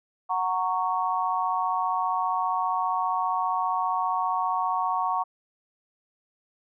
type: chord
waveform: sine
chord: F# major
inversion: none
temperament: just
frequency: 740 / 925 / 1110 Hz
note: F#5 / A#5 / C#6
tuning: 0 / -14 / +2 cents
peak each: -28 / -28 / -27 dBFS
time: 0.29-5.24 s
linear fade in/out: 20 ms
effects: none